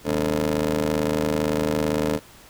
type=ring-modulated tone; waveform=20% pulse; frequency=77.78 Hz; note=D#2; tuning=in tune; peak=-13 dBFS; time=0.04-2.2 s; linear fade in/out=50 ms; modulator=363 Hz; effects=pink hiss -48 dBFS RMS until 2.49 s